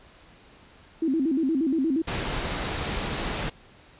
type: tone with vibrato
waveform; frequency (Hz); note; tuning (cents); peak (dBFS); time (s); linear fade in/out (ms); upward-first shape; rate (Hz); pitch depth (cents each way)
sine; 293.7; D4; 0; -21; 1.02-2.02; 5; square; 8.5; 180
type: noise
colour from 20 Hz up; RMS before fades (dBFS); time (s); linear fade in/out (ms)
pink; -29; 2.07-3.5; 10
effects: pink hiss -53 dBFS RMS until 3.99 s + resampled to 8000 Hz